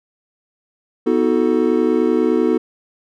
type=chord; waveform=triangle; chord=B dominant seventh; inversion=none; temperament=equal with one note detuned; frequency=246.9 / 316.9 / 370 / 440 Hz; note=B3 / D#4 / F#4 / A4; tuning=0 / +32 / 0 / 0 cents; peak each=-17 dBFS; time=1.06-2.58 s; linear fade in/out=10 ms; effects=none